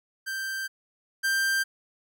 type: tone pair in turn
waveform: 45% pulse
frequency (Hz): 1568 / 1575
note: G6 / G6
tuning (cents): 0 / +8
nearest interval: unison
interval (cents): 8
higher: second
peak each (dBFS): -30 / -23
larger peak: second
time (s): 0.26-0.68 / 1.23-1.64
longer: first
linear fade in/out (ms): 20
effects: none